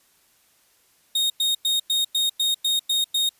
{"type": "tone bursts", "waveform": "40% pulse", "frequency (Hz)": 3718, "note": "A#7", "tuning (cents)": -5, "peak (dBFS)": -18, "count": 9, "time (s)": [1.15, 3.292], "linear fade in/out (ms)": 5, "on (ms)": 150, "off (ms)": 99, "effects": ["white hiss -61 dBFS RMS until 3.39 s", "resampled to 32000 Hz"]}